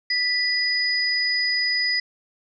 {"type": "tone pair together", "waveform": "sine", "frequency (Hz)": [1975.5, 4961], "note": ["B6", "D#8"], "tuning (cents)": [0, -6], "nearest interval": "octave + major third", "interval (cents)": 1594, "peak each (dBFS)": [-23, -22], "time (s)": [0.1, 2], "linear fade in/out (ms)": 5, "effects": []}